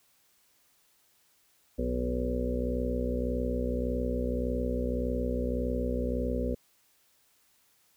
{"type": "harmonic tone with a mistuned harmonic", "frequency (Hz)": 61.74, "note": "B1", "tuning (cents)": 0, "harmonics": [1, 2, 3, 4, 6, 7, 8, 9], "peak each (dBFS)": [-32, -42, -41, -33, -40, -39, -35, -39], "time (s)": [1.78, 6.55], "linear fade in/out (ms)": 10, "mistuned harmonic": 9, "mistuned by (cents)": 15, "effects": ["white hiss -67 dBFS RMS until 7.96 s"]}